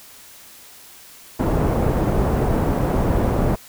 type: low-pass noise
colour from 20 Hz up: pink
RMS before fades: -19 dBFS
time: 1.39-3.56 s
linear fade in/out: 10 ms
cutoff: 760 Hz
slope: 12 dB/octave
effects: white hiss -44 dBFS RMS until 3.68 s